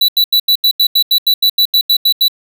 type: tone bursts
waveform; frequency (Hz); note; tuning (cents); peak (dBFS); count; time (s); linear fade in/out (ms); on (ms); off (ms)
square; 3951; B7; 0; -8; 15; 0.01-2.282; 5; 74; 83
effects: none